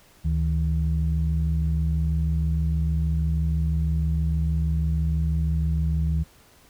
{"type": "tone pair together", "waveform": "sine", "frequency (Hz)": [73.42, 159.67], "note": ["D2", "D#3"], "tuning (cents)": [0, 45], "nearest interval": "octave + minor second", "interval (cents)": 1345, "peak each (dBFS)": [-21, -24], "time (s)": [0.24, 6.24], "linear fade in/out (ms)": 20, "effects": ["tanh soft clip ceiling -14 dBFS", "pink hiss -55 dBFS RMS until 6.69 s"]}